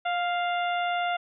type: harmonic tone with a mistuned harmonic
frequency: 698.5 Hz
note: F5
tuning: in tune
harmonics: 1 / 2 / 3 / 4 / 5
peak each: -26 / -32 / -36 / -38 / -40 dBFS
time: 0.05-1.17 s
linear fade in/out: 10 ms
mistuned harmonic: 1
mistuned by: +17 cents
effects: none